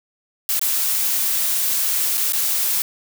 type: noise with dropouts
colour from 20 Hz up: blue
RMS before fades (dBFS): -20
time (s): 0.49-2.82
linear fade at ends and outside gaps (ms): 1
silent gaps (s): 0.594-0.614 / 2.173-2.177 / 2.323-2.333
effects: none